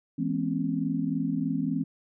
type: chord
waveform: sine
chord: C# minor seventh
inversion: first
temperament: equal with one note detuned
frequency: 164.81 / 207.7 / 246.9 / 270.2 Hz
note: E3 / G#3 / B3 / C#4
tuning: 0 / 0 / 0 / -44 cents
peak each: -31 / -33 / -32 / -29 dBFS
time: 0.18-1.84 s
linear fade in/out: 10 ms
effects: none